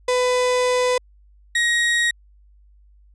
35% pulse tone pair in turn, 499.9 / 1887.4 Hz, B4 / A#6, +21 / +21 cents, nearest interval octave + major seventh, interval 2300 cents, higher second, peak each -15 dBFS, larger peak neither, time 0.08-0.98 / 1.55-2.11 s, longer first, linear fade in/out 5 ms, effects added 50 Hz sine -49 dBFS peak until 3.14 s + resampled to 22050 Hz

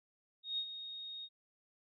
sine tone with ADSR envelope, 3729 Hz, A#7, in tune, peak -33 dBFS, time 0.43-1.29 s, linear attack 150 ms, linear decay 70 ms, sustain -10 dB, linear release 51 ms, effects none

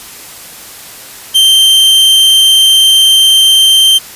45% pulse tone, 3136 Hz, G7, in tune, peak -3 dBFS, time 1.34-3.99 s, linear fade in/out 20 ms, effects white hiss -30 dBFS RMS until 4.15 s + resampled to 32000 Hz

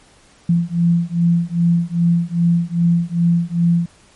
sine beating tone pair, 169.4 / 171.9 Hz, E3 / F3, +48 / -27 cents, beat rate 2.5 Hz, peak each -16 dBFS, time 0.49-3.86 s, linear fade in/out 5 ms, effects pink hiss -50 dBFS RMS until 4.15 s + MP3 48 kbps

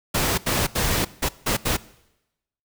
pink noise bursts at uneven times, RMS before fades -22 dBFS, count 6, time 0.14-0.38 / 0.46-0.67 / 0.75-1.05 / 1.22-1.29 / 1.46-1.57 / 1.65-1.77 s, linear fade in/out 10 ms, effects noise-tail reverb RT60 0.9 s tail -20 dB re dry

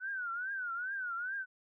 sine tone with vibrato, 1480 Hz, F#6, in tune, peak -35 dBFS, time 0-1.46 s, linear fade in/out 50 ms, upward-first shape triangle, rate 2.4 Hz, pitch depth 170 cents each way, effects none

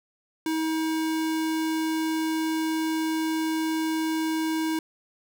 square tone, 318.8 Hz, D#4, 42 cents sharp, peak -25 dBFS, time 0.46-4.79 s, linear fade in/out 2 ms, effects none

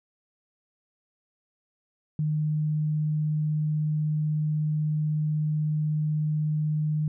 sine tone, 152.7 Hz, D#3, 32 cents flat, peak -23 dBFS, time 2.19-7.08 s, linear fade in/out 2 ms, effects none

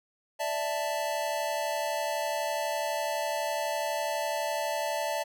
square chord, D suspended second, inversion none, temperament equal, 587.3 / 659.3 / 880 Hz, D5 / E5 / A5, 0 / 0 / 0 cents, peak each -34 dBFS, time 0.39-5.24 s, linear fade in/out 20 ms, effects none

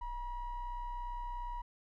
triangle ring-modulated tone, 496.4 Hz, B4, 9 cents sharp, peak -31 dBFS, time 0.01-1.62 s, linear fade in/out 10 ms, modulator 465 Hz, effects tanh soft clip ceiling -33 dBFS

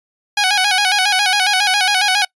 10% pulse tone with vibrato, 784 Hz, G5, in tune, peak -4 dBFS, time 0.37-2.25 s, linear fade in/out 5 ms, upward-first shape square, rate 7.3 Hz, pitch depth 86 cents each way, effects noise-tail reverb RT60 0.1 s tail -25 dB re dry + resampled to 24000 Hz

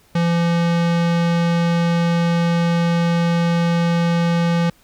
square tone with low-pass filter, 170 Hz, F3, 46 cents flat, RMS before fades -17 dBFS, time 0.15-4.7 s, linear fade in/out 5 ms, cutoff 4600 Hz, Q 0.74, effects pink hiss -54 dBFS RMS until 4.83 s

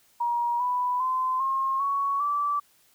sine tone with pitch steps, 951 / 989.7 / 1029.9 / 1071.8 / 1115.4 / 1160.7 Hz, A#5 / B5 / C6 / C6 / C#6 / D6, +34 / +3 / -28 / +41 / +10 / -21 cents, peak -23 dBFS, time 0.2-2.6 s, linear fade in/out 10 ms, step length 400 ms, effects white hiss -62 dBFS RMS until 2.94 s

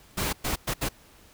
pink noise bursts at uneven times, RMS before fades -28 dBFS, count 4, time 0.17-0.33 / 0.44-0.56 / 0.67-0.74 / 0.81-0.89 s, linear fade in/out 10 ms, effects pink hiss -55 dBFS RMS until 1.33 s

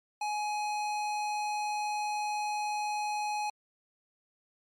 square tone, 839 Hz, G#5, 17 cents sharp, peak -31 dBFS, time 0.21-3.5 s, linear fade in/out 5 ms, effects low-pass 8000 Hz 12 dB/octave + MP3 64 kbps

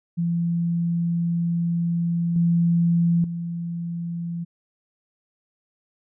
sine tone with level steps, 170 Hz, F3, 46 cents flat, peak -20 / -16 / -26 dBFS, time 0.17-4.45 s, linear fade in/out 20 ms, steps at 2.36 / 3.24 s, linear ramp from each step 2 ms, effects none

